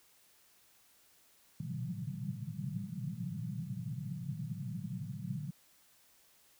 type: band-pass noise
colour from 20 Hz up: pink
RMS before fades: -40 dBFS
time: 1.6-5.51 s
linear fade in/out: 5 ms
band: 110 to 200 Hz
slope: 96 dB/octave
effects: white hiss -66 dBFS RMS until 6.59 s